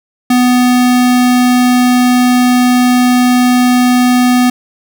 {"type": "tone", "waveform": "square", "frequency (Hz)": 248.4, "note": "B3", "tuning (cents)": 10, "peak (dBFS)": -7, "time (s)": [0.3, 4.5], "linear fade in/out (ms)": 5, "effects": []}